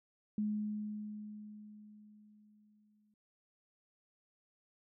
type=tone with exponential decay; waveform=sine; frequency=210.8 Hz; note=G#3; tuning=26 cents sharp; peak=-31 dBFS; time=0.38-3.14 s; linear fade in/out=2 ms; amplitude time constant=600 ms; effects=none